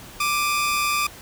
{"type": "tone pair together", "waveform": "sawtooth", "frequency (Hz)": [1179.8, 2500], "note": ["D6", "D#7"], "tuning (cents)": [8, 8], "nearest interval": "octave + minor second", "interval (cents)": 1300, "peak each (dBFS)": [-18, -22], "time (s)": [0.2, 1.07], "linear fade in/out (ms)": 5, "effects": ["pink hiss -42 dBFS RMS until 1.21 s"]}